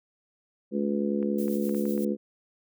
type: harmonic tone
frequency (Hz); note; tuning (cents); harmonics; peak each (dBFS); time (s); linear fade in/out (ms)
70.9; C#2; +40; 3 / 4 / 5 / 6 / 7; -27 / -33 / -31 / -38 / -33; 0.71-2.17; 50
type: clicks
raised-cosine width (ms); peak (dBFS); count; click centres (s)
0.5; -32; 6; 1.228 / 1.481 / 1.693 / 1.747 / 1.855 / 1.978
type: noise with tremolo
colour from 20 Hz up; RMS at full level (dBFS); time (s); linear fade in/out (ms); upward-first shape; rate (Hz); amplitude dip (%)
violet; -42; 1.38-2.05; 5; sine; 8; 50
effects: none